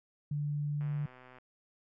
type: tone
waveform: sine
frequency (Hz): 146.7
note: D3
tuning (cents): -2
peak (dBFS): -31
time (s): 0.31-1.06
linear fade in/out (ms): 5
type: click train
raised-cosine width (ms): 0.5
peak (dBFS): -39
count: 74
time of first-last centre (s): 0.81-1.385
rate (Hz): 127
effects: none